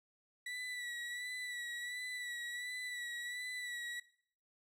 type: tone with vibrato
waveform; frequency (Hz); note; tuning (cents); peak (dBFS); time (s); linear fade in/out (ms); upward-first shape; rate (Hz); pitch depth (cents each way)
35% pulse; 1956; B6; -17; -39; 0.46-4; 5; sine; 1.4; 37
effects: noise-tail reverb RT60 0.6 s tail -19 dB re dry + low-pass 11000 Hz 12 dB/octave